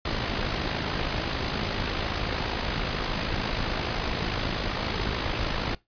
pink noise with amplitude modulation, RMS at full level -26 dBFS, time 0.05-5.75 s, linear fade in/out 5 ms, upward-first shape sine, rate 53.2 Hz, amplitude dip 50%, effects noise-tail reverb RT60 0.2 s tail -22 dB re dry + resampled to 11025 Hz

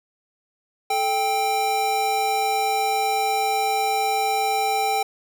square tone pair together, 435.2 / 789 Hz, A4 / G5, -19 / +11 cents, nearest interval minor seventh, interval 1030 cents, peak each -29 / -21 dBFS, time 0.9-5.03 s, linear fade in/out 5 ms, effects none

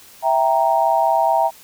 sine chord, E diminished, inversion none, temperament equal, 659.3 / 784 / 932.3 Hz, E5 / G5 / Bb5, 0 / 0 / 0 cents, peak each -18 dBFS, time 0.22-1.51 s, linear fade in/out 50 ms, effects white hiss -45 dBFS RMS until 1.63 s

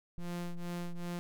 square ring-modulated tone, 87.31 Hz, F2, in tune, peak -34 dBFS, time 0.18-1.19 s, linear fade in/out 0 ms, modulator 86 Hz, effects none

